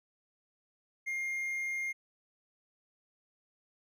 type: tone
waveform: triangle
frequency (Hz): 2122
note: C7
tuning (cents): +24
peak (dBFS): -31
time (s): 1.06-1.93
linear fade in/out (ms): 20
effects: none